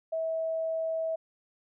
sine tone, 648 Hz, E5, 30 cents flat, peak -28 dBFS, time 0.12-1.16 s, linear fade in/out 10 ms, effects none

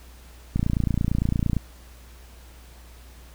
click train, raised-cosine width 5 ms, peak -10 dBFS, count 30, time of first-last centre 0.56-1.567 s, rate 28.8 Hz, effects added 60 Hz sine -45 dBFS peak until 3.34 s + pink hiss -52 dBFS RMS until 3.34 s

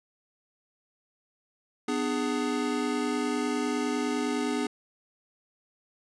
square chord, G# diminished, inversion first, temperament just, 249.2 / 299 / 415.3 Hz, B3 / D4 / G#4, +16 / +31 / 0 cents, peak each -31 / -32 / -33 dBFS, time 1.88-4.67 s, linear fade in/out 5 ms, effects resampled to 22050 Hz

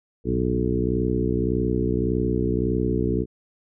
harmonic tone with a mistuned harmonic, 61.74 Hz, B1, in tune, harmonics 1 / 2 / 3 / 4 / 5 / 6 / 7, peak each -28 / -28 / -28 / -28 / -28 / -28 / -28 dBFS, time 0.24-3.26 s, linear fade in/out 50 ms, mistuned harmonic 2, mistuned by -67 cents, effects none

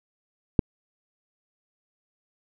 click, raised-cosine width 3 ms, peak -4 dBFS, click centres 0.592 s, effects none

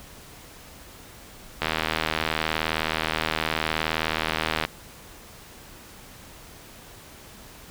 click train, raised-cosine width 0.3 ms, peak -7 dBFS, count 241, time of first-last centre 1.62-4.65 s, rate 79.2 Hz, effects pink hiss -46 dBFS RMS until 7.7 s

